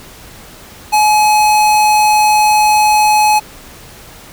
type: tone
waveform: square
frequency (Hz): 848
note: G#5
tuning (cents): +36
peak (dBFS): -8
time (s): 0.92-3.4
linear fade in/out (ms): 20
effects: pink hiss -36 dBFS RMS until 4.32 s